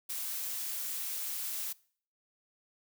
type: noise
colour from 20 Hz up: blue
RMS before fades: -37 dBFS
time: 0.09-1.73 s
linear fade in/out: 10 ms
effects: noise-tail reverb RT60 0.5 s tail -22 dB re dry